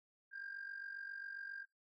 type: tone with amplitude modulation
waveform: sine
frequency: 1600 Hz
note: G6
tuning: 35 cents sharp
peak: -40 dBFS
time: 0.31-1.66 s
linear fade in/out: 50 ms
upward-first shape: sine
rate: 47.4 Hz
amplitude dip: 75%
effects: noise-tail reverb RT60 0.2 s tail -24 dB re dry + tanh soft clip ceiling -40 dBFS